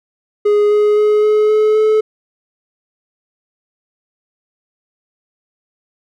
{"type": "tone with pitch steps", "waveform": "triangle", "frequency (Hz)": [415.3, 418.7, 422.1, 425.5, 429, 432.4], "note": ["G#4", "G#4", "G#4", "G#4", "A4", "A4"], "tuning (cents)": [0, 14, 28, 42, -44, -30], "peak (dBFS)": -7, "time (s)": [0.45, 2.01], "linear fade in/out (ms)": 10, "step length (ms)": 260, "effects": []}